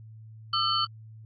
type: tone cluster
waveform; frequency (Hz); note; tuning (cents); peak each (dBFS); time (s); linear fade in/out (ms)
sine; 1209 / 1335 / 3047 / 4448; D6 / E6 / G7 / C#8; +50 / +22 / -50 / +5; -29; 0.53-0.85; 5
effects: added 110 Hz sine -44 dBFS peak until 1.25 s + AAC 32 kbps